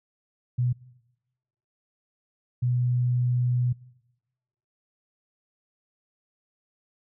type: tone bursts at uneven times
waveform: sine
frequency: 123.47 Hz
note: B2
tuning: in tune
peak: -21 dBFS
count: 2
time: 0.58-0.73 / 2.62-3.73 s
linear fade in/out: 10 ms
effects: noise-tail reverb RT60 1.0 s tail -22 dB re dry